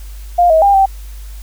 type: tone with pitch steps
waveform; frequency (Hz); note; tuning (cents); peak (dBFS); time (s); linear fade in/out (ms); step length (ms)
sine; 702 / 639 / 800 / 777; F5 / D#5 / G5 / G5; +9 / +46 / +35 / -16; -6; 0.38-0.86; 10; 120
effects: added 50 Hz sine -27 dBFS peak until 1.42 s + white hiss -43 dBFS RMS until 1.42 s